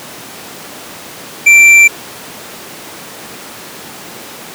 triangle tone with hard clipping, 2349 Hz, D7, in tune, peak -3 dBFS, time 1.46-1.88 s, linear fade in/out 10 ms, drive 10 dB, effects pink hiss -29 dBFS RMS until 4.54 s + high-pass 200 Hz 12 dB/octave

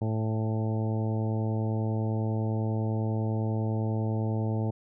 harmonic tone with a mistuned harmonic, 110 Hz, A2, in tune, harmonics 1 / 2 / 3 / 4 / 5 / 6 / 7 / 8, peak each -27 / -33 / -37 / -39 / -41 / -43 / -44 / -45 dBFS, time 0.01-4.71 s, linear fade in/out 10 ms, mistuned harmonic 7, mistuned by +17 cents, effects none

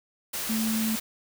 sine tone in noise, 221.4 Hz, A3, 11 cents sharp, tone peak -25 dBFS, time 0.49-0.96 s, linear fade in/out 10 ms, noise white, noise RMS -32 dBFS, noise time 0.33-1 s, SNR +4 dB, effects none

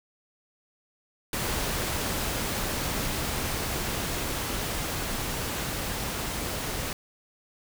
pink noise with level ramp, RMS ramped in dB -29 to -32 dBFS, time 1.33-6.93 s, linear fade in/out 2 ms, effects none

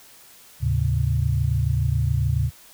sine tone cluster, 76.6 / 108.3 / 135.4 Hz, D#2 / A2 / C#3, -27 / -27 / -40 cents, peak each -23 dBFS, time 0.6-2.51 s, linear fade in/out 50 ms, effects white hiss -49 dBFS RMS until 2.73 s

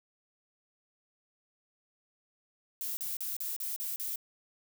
violet noise bursts, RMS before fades -36 dBFS, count 7, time 2.81-4.158 s, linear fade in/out 0 ms, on 160 ms, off 38 ms, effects none

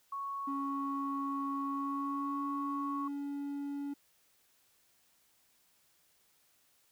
sine tone, 1108.7 Hz, C#6, in tune, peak -36 dBFS, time 0.12-3.08 s, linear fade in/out 5 ms
triangle tone with pitch glide, 277.2 to 283.5 Hz, C#4 to C#4, 0 to +39 cents, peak -34 dBFS, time 0.47-3.94 s, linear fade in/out 10 ms, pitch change +39 cents, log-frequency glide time 1.66-2.42 s
effects white hiss -70 dBFS RMS until 6.91 s

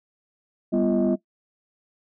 sine tone cluster, 198.3 / 247.1 / 342 / 631 Hz, G3 / B3 / F4 / D#5, +20 / +1 / -36 / +24 cents, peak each -23 / -22 / -22 / -26 dBFS, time 0.72-1.16 s, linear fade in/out 20 ms, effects noise-tail reverb RT60 0.1 s tail -17 dB re dry + tanh soft clip ceiling -13 dBFS

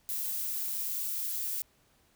violet noise, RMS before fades -34 dBFS, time 0.09-1.62 s, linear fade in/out 0 ms, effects pink hiss -67 dBFS RMS until 2.15 s

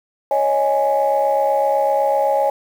sine chord, C# suspended second, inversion none, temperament equal, 554.4 / 622.3 / 830.6 Hz, C#5 / D#5 / G#5, 0 / 0 / 0 cents, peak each -17 / -20 / -17 dBFS, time 0.31-2.5 s, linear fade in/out 2 ms, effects tanh soft clip ceiling -7 dBFS + 7-bit

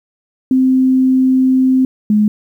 sine tone pair in turn, 260 / 210.9 Hz, C4 / G#3, -11 / +27 cents, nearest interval major third, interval 362 cents, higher first, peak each -8 dBFS, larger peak neither, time 0.51-1.85 / 2.1-2.28 s, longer first, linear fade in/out 2 ms, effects 8-bit

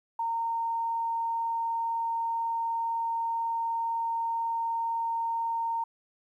sine tone, 919 Hz, A#5, 25 cents flat, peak -27 dBFS, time 0.19-5.84 s, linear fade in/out 5 ms, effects 11-bit

